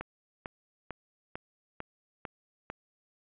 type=click train; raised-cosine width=0.5 ms; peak=-22 dBFS; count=7; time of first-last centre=0.01-2.701 s; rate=2.23 Hz; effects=resampled to 8000 Hz + 9-bit